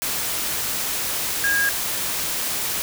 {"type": "tone in noise", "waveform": "sine", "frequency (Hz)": 1632, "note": "G#6", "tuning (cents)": -31, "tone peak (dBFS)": -18, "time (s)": [1.44, 1.69], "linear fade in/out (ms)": 0, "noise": "white", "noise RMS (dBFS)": -25, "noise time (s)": [0.02, 2.82], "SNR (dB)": 4, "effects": []}